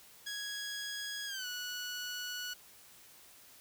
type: tone with pitch glide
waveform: 15% pulse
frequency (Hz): 1661.2 to 1471.4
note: G#6 to F#6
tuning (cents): 0 to -10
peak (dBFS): -32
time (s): 0.26-2.54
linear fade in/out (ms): 10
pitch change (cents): -210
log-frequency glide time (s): 1.26-1.46
effects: white hiss -58 dBFS RMS until 3.6 s